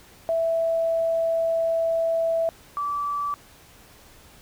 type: tone pair in turn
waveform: sine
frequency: 659.3 / 1157.2 Hz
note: E5 / D6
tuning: 0 / -26 cents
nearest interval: minor seventh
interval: 974 cents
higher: second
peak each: -20 / -24 dBFS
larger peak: first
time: 0.29-2.49 / 2.77-3.34 s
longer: first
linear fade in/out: 0 ms
effects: pink hiss -51 dBFS RMS until 4.41 s